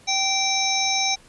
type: harmonic tone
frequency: 777 Hz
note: G5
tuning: 16 cents flat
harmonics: 1 / 3 / 5 / 7 / 8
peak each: -26 / -26 / -26 / -26 / -26 dBFS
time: 0.07-1.16 s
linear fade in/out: 20 ms
effects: pink hiss -52 dBFS RMS until 1.28 s + resampled to 24000 Hz